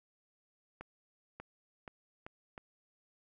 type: accelerating click train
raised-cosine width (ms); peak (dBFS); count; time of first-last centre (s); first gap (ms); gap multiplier
0.5; -30; 5; 0.81-2.579; 590; 0.81
effects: none